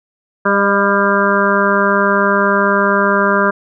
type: harmonic tone with a mistuned harmonic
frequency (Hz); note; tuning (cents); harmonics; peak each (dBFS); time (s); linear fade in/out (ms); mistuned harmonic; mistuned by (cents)
199.5; G3; +31; 1 / 2 / 3 / 5 / 6 / 7 / 8; -18 / -18 / -18 / -18 / -18 / -18 / -18; 0.45-3.51; 10; 3; +21
effects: none